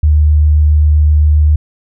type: tone with vibrato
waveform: sine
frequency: 75.5 Hz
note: D2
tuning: 48 cents sharp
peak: -5 dBFS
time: 0.03-1.56 s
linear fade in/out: 5 ms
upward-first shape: sine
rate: 7.6 Hz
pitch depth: 8 cents each way
effects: none